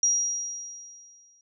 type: tone with exponential decay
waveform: sine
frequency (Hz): 5720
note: F8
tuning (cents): +41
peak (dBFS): -18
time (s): 0.03-1.41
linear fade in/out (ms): 2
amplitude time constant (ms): 300
effects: none